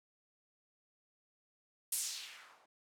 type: noise with low-pass filter sweep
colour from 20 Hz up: violet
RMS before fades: -43 dBFS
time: 1.92-2.66 s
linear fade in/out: 5 ms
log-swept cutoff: 11000 to 620 Hz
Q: 1.7
effects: none

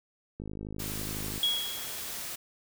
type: click train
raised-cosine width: 3 ms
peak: -26 dBFS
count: 52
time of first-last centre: 0.4-1.379 s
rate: 52.1 Hz
type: noise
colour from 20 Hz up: white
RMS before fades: -38 dBFS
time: 0.79-2.36 s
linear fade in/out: 10 ms
type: tone with exponential decay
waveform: sine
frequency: 3322 Hz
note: G#7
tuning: in tune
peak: -22 dBFS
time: 1.43-2.17 s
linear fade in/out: 2 ms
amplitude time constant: 160 ms
effects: none

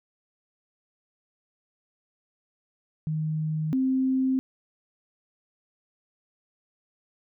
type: tone pair in turn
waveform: sine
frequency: 155.8 / 262 Hz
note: D#3 / C4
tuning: +3 / +2 cents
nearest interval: major sixth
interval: 899 cents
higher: second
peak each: -25 / -21 dBFS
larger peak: second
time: 3.07-3.73 / 3.73-4.39 s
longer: neither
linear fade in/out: 0 ms
effects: none

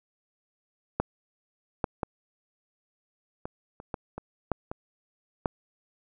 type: clicks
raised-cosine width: 1 ms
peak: -10 / -11 / -14 / -20 / -28 / -17 / -22 / -11 / -20 / -11 dBFS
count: 10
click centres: 1 / 1.842 / 2.032 / 3.455 / 3.801 / 3.942 / 4.18 / 4.517 / 4.715 / 5.458 s
effects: none

